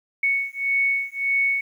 sine beating tone pair, 2217 / 2218.7 Hz, C#7 / C#7, 0 / +1 cents, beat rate 1.7 Hz, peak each -23 / -23 dBFS, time 0.23-1.61 s, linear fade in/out 5 ms, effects 9-bit

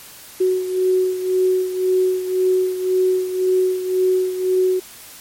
sine beating tone pair, 370.4 / 372.3 Hz, F#4 / F#4, +2 / +11 cents, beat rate 1.9 Hz, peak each -16 / -22 dBFS, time 0.4-4.8 s, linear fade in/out 10 ms, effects white hiss -40 dBFS RMS until 5.2 s + MP3 64 kbps

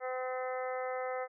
harmonic tone, 255.8 Hz, C4, 39 cents flat, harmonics 2 / 3 / 4 / 5 / 6 / 7 / 8, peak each -36 / -40 / -49 / -43 / -52 / -49 / -47 dBFS, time 0-1.28 s, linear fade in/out 50 ms, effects none

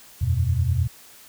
sine chord, E suspended second, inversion none, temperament equal, 82.41 / 92.5 / 123.47 Hz, E2 / F#2 / B2, 0 / 0 / 0 cents, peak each -23 dBFS, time 0.21-0.88 s, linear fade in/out 10 ms, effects white hiss -48 dBFS RMS until 1.28 s

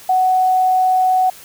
sine tone, 744 Hz, F#5, 9 cents sharp, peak -11 dBFS, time 0.09-1.3 s, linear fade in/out 5 ms, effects white hiss -40 dBFS RMS until 1.44 s

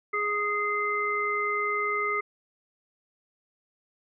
harmonic tone, 415.3 Hz, G#4, in tune, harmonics 1 / 3 / 5, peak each -32 / -28 / -29 dBFS, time 0.13-2.21 s, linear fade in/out 10 ms, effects none

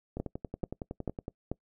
two click trains, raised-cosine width 2 ms, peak -23 / -19 dBFS, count 13 / 4, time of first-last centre 0.17-1.281 / 0.2-1.516 s, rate 10.8 / 2.28 Hz, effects noise-tail reverb RT60 0.1 s tail -24 dB re dry

